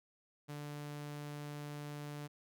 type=tone; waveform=sawtooth; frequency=146.83 Hz; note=D3; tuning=in tune; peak=-39 dBFS; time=0.48-2.28 s; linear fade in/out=20 ms; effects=none